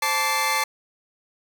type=tone cluster; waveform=sawtooth; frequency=524 / 877 / 1158 / 2093 Hz; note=C5 / A5 / D6 / C7; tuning=+2 / -6 / -25 / 0 cents; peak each=-30 / -21 / -22 / -22 dBFS; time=0.02-0.64 s; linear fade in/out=5 ms; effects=none